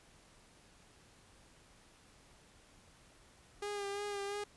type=tone with vibrato; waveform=sawtooth; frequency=405.2 Hz; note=G#4; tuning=43 cents flat; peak=-34 dBFS; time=3.62-4.44 s; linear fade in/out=5 ms; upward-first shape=sine; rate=2.9 Hz; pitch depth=30 cents each way; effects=pink hiss -63 dBFS RMS until 4.56 s + resampled to 24000 Hz